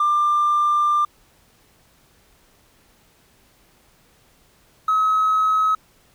triangle tone pair in turn, 1191 / 1279.8 Hz, D6 / D#6, +24 / +48 cents, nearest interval minor second, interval 124 cents, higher second, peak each -12 dBFS, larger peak neither, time 0-1.05 / 4.88-5.75 s, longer first, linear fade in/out 5 ms, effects tanh soft clip ceiling -12 dBFS + pink hiss -57 dBFS RMS until 6.14 s

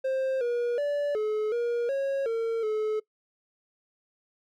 triangle tone with pitch steps, 528 / 479.4 / 579 / 428.3 / 474.8 / 548 / 455.8 / 430.7 Hz, C5 / A#4 / D5 / A4 / A#4 / C#5 / A#4 / A4, +16 / +48 / -25 / -47 / +32 / -20 / -39 / -37 cents, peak -23 dBFS, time 0.04-3 s, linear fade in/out 10 ms, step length 370 ms, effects noise-tail reverb RT60 0.1 s tail -22 dB re dry

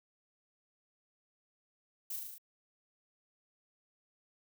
violet noise with echo, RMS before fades -40 dBFS, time 2.1-2.16 s, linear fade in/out 5 ms, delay 37 ms, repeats 6, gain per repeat -2 dB, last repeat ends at 2.382 s, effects none

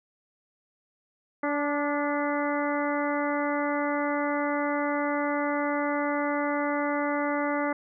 harmonic tone with a mistuned harmonic, 289.7 Hz, D4, 24 cents flat, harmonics 1 / 2 / 3 / 4 / 5 / 6 / 7, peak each -29 / -30 / -33 / -34 / -36 / -40 / -36 dBFS, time 1.43-7.73 s, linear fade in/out 5 ms, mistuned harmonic 4, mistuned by +25 cents, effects none

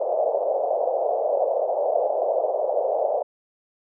pink band-pass noise, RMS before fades -23 dBFS, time 0-3.23 s, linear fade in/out 10 ms, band 510 to 700 Hz, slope 48 dB/octave, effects none

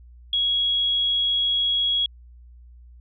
sine tone, 3322 Hz, G#7, in tune, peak -19 dBFS, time 0.33-2.06 s, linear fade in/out 2 ms, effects added 60 Hz sine -44 dBFS peak until 3 s

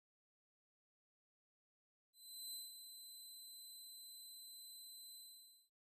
20% pulse tone with ADSR envelope, 4041 Hz, B7, 39 cents sharp, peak -40 dBFS, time 2.13-5.7 s, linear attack 400 ms, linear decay 180 ms, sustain -8 dB, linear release 550 ms, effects resampled to 32000 Hz

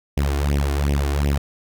sawtooth tone with flanger, 71.1 Hz, C#2, 45 cents sharp, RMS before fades -20 dBFS, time 0.17-1.38 s, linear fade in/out 5 ms, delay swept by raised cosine 0.34 to 2.84 ms, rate 2.7 Hz, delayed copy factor +0.9, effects none

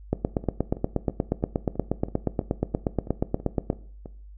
two click trains, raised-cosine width 2 ms, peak -9 / -24 dBFS, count 31 / 12, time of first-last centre 0.13-3.701 / 0.44-4.058 s, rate 8.4 / 3.04 Hz, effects noise-tail reverb RT60 0.5 s tail -17 dB re dry + added 50 Hz sine -42 dBFS peak until 4.37 s

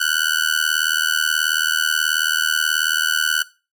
sawtooth tone with amplitude modulation, 1491 Hz, F#6, 13 cents sharp, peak -9 dBFS, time 0-3.43 s, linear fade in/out 10 ms, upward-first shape sine, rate 78.5 Hz, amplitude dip 100%, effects noise-tail reverb RT60 0.3 s tail -18 dB re dry

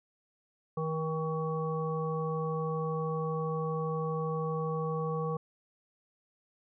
harmonic tone with a mistuned harmonic, 158.7 Hz, D#3, 35 cents sharp, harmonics 1 / 3 / 5 / 7, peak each -33 / -34 / -43 / -38 dBFS, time 0.77-5.37 s, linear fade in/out 5 ms, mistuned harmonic 7, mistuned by +17 cents, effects none

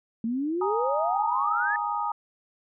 sine exponential sweep, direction up, 220 to 1781 Hz, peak -25 dBFS, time 0.24-1.76 s, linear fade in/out 2 ms
sine chord, Ab suspended second, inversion none, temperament equal, 830.6 / 932.3 / 1244.5 Hz, Ab5 / Bb5 / Eb6, 0 / 0 / 0 cents, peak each -30 dBFS, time 0.61-2.12 s, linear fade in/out 5 ms
effects none

